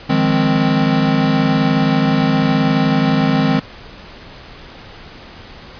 square chord, F minor seventh, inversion third, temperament equal with one note detuned, 155.56 / 174.61 / 206.7 / 261.6 Hz, Eb3 / F3 / Ab3 / C4, 0 / 0 / -8 / 0 cents, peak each -18 / -22 / -19 / -17 dBFS, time 0.09-3.6 s, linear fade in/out 10 ms, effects pink hiss -37 dBFS RMS until 5.79 s + resampled to 11025 Hz

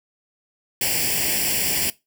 white noise with comb filter, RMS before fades -22 dBFS, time 0.81-1.9 s, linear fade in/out 2 ms, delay 0.39 ms, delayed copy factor +0.85, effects noise-tail reverb RT60 0.2 s tail -19 dB re dry + high-pass 60 Hz 12 dB/octave

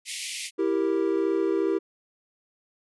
pink high-pass noise, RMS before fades -33 dBFS, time 0.05-0.51 s, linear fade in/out 50 ms, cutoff 2000 Hz, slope 96 dB/octave
triangle chord, E diminished, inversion none, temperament equal, 329.6 / 392 / 466.2 Hz, E4 / G4 / Bb4, 0 / 0 / 0 cents, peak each -24 / -23 / -28 dBFS, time 0.58-1.79 s, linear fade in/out 20 ms
effects resampled to 24000 Hz

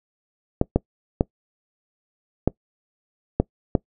clicks, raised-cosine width 2 ms, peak -3 dBFS, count 6, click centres 0.614 / 0.76 / 1.209 / 2.476 / 3.4 / 3.752 s, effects noise-tail reverb RT60 0.1 s tail -23 dB re dry

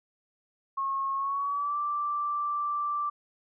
sine tone with pitch glide, 1088 to 1172.8 Hz, C#6 to D6, -33 to -3 cents, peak -27 dBFS, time 0.77-3.1 s, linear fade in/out 10 ms, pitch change +130 cents, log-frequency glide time 1.15-1.78 s, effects none

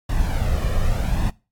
brown noise with flanger, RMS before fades -20 dBFS, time 0.09-1.3 s, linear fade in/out 5 ms, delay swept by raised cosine 1.1 to 1.7 ms, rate 0.83 Hz, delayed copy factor +0.6, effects noise-tail reverb RT60 0.3 s tail -22 dB re dry + AAC 64 kbps

